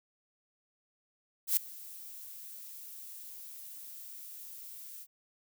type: noise with ADSR envelope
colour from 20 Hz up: violet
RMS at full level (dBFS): -25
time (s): 1.47-5.07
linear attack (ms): 98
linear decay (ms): 6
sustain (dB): -22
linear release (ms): 55
effects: none